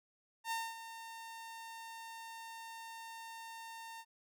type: tone with ADSR envelope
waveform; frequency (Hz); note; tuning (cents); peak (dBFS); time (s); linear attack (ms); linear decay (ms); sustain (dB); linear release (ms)
sawtooth; 910; A#5; -42; -31; 0.44-4.05; 73; 230; -12; 53
effects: none